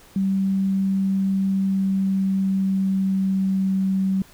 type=tone with pitch glide; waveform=sine; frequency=193.3 to 191.41 Hz; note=G3 to G3; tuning=-24 to -41 cents; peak=-18 dBFS; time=0.16-4.22 s; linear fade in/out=2 ms; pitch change=-17 cents; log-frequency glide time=1.51-3.72 s; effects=pink hiss -50 dBFS RMS until 4.33 s